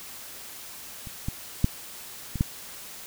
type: clicks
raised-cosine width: 5 ms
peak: -27 / -16 / -7 / -19 / -9 dBFS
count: 5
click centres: 1.072 / 1.285 / 1.644 / 2.357 / 2.409 s
effects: white hiss -42 dBFS RMS until 3.06 s